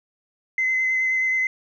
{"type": "tone with vibrato", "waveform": "sine", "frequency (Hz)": 2051, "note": "C7", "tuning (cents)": -35, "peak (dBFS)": -18, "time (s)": [0.58, 1.47], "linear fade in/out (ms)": 2, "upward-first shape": "sine", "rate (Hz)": 9.4, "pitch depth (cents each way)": 15, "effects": ["tanh soft clip ceiling -14 dBFS"]}